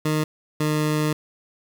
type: tone pair in turn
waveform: 20% pulse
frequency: 154.1 / 152.51 Hz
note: D#3 / D#3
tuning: -16 / -34 cents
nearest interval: unison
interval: 18 cents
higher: first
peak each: -15 dBFS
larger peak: neither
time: 0.05-0.24 / 0.6-1.13 s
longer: second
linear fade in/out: 5 ms
effects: 8-bit